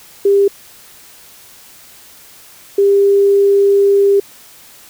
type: tone pair in turn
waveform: sine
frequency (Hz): 399.1 / 399.1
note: G4 / G4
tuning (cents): +31 / +31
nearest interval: unison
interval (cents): 0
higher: neither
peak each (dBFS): -7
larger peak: neither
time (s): 0.25-0.48 / 2.78-4.2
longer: second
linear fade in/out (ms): 5
effects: white hiss -41 dBFS RMS until 4.89 s